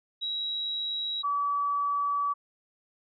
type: tone pair in turn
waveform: sine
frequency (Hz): 3864 / 1146.1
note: B7 / D6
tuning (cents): -39 / -43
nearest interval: octave + major sixth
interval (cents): 2104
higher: first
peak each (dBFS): -29 / -25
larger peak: second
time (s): 0.21-1.23 / 1.23-2.34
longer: second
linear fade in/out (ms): 20
effects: none